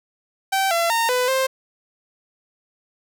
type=tone with pitch steps; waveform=sawtooth; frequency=774 / 677 / 919 / 500 / 527 Hz; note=G5 / E5 / A#5 / B4 / C5; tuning=-22 / +46 / -25 / +21 / +12 cents; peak=-14 dBFS; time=0.52-1.47 s; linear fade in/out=10 ms; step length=190 ms; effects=none